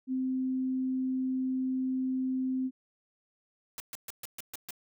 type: tone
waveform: sine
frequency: 259.5 Hz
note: C4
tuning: 14 cents flat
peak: -28 dBFS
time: 0.07-2.71 s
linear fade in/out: 50 ms
type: noise bursts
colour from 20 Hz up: white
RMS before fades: -40 dBFS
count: 7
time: 3.78-4.707 s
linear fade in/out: 0 ms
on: 21 ms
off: 130 ms
effects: none